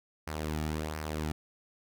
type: tone with flanger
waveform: sawtooth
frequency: 77.2 Hz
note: D#2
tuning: 13 cents flat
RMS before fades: -35 dBFS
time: 0.27-1.32 s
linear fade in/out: 5 ms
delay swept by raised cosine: 0.27 to 1.97 ms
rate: 1.4 Hz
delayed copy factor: -0.55
effects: none